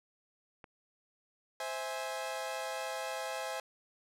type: click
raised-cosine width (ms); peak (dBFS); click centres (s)
0.5; -34; 0.642
type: chord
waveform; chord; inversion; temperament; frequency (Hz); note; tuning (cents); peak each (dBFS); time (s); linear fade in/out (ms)
sawtooth; C augmented; none; equal with one note detuned; 523.3 / 653.2 / 830.6; C5 / E5 / G#5; 0 / -16 / 0; -37; 1.6-3.6; 2
effects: low-pass 12000 Hz 12 dB/octave